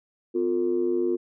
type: tone with amplitude modulation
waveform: sine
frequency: 354 Hz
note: F4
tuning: 23 cents sharp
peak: -17 dBFS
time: 0.34-1.17 s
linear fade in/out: 20 ms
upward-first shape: sine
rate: 99.6 Hz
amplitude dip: 90%
effects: tanh soft clip ceiling -13 dBFS